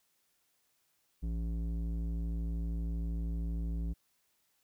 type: tone with low-pass filter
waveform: square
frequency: 56.4 Hz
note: A1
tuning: 44 cents sharp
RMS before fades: -35 dBFS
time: 1.22-3.94 s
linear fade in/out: 20 ms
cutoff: 230 Hz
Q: 1.1
effects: white hiss -75 dBFS RMS until 4.63 s